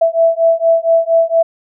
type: beating tone pair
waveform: sine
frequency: 659.3 / 663.6 Hz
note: E5 / E5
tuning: 0 / +11 cents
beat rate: 4.3 Hz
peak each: -12 dBFS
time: 0.01-1.43 s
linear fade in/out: 10 ms
effects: none